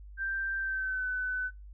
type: tone with pitch glide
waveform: sine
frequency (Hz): 1571 to 1506.1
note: G6 to F#6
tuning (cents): +3 to +30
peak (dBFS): -30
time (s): 0.17-1.51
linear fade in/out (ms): 50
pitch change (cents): -73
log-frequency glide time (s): 0.58-1.07
effects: noise-tail reverb RT60 0.2 s tail -25 dB re dry + added 50 Hz sine -45 dBFS peak until 1.73 s